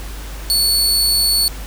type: tone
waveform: sawtooth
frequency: 4435 Hz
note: C#8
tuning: in tune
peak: -10 dBFS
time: 0.5-1.48 s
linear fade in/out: 0 ms
effects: added 50 Hz sine -27 dBFS peak until 1.66 s + pink hiss -35 dBFS RMS until 1.66 s